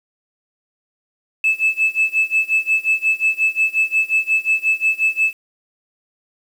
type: tone with tremolo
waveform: sine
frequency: 2616 Hz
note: E7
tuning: 14 cents flat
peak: -10 dBFS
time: 1.44-5.33 s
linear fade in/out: 2 ms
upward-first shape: sine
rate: 5.6 Hz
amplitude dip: 95%
effects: tanh soft clip ceiling -9 dBFS + 7-bit